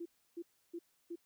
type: tone bursts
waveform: sine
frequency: 341.3 Hz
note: F4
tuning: 40 cents flat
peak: -40 dBFS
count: 4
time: 0-1.158 s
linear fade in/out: 10 ms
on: 57 ms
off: 310 ms
effects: white hiss -75 dBFS RMS until 1.25 s